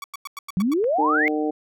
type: tone bursts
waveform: sawtooth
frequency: 1132 Hz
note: C#6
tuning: 36 cents sharp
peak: -27 dBFS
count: 7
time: 0.02-0.737 s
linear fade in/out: 2 ms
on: 21 ms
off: 95 ms
type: exponential sweep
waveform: sine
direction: up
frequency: 174.61 to 2202 Hz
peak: -18 dBFS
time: 0.57-1.28 s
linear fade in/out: 0 ms
type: clicks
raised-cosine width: 0.5 ms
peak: -26 dBFS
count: 2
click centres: 0.607 / 0.842 s
type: harmonic tone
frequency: 152.2 Hz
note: D#3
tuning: 38 cents flat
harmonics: 2 / 3 / 4 / 5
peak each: -23 / -26 / -32 / -30 dBFS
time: 0.98-1.51 s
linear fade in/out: 10 ms
effects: none